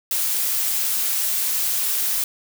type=noise; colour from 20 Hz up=blue; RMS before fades=-22 dBFS; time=0.11-2.24 s; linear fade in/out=2 ms; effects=none